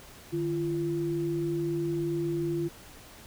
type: tone pair together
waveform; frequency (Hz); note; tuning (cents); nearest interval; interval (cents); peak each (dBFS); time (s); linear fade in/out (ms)
sine; 151.85 / 340.9; D#3 / F4; -42 / -42; octave + major second; 1400; -33 / -28; 0.32-2.69; 20
effects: pink hiss -50 dBFS RMS until 3.26 s